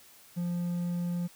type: tone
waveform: triangle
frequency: 174.61 Hz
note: F3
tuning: in tune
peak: -27 dBFS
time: 0.36-1.28 s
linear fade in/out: 20 ms
effects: white hiss -56 dBFS RMS until 1.35 s